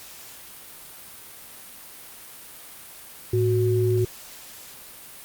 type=tone pair together; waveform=sine; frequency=109.53 / 368.4 Hz; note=A2 / F#4; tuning=-7 / -7 cents; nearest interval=octave + major sixth; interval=2100 cents; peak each=-21 dBFS; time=3.33-4.05 s; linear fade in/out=5 ms; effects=white hiss -43 dBFS RMS until 5.24 s + Opus 48 kbps